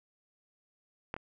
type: clicks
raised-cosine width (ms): 0.5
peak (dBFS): -20 / -25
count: 2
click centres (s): 1.141 / 1.165
effects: none